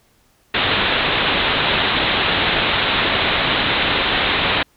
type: low-pass noise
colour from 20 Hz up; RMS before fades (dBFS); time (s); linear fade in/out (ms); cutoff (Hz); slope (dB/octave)
white; -18; 0.54-4.63; 5; 3900; 96
effects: pink hiss -58 dBFS RMS until 4.76 s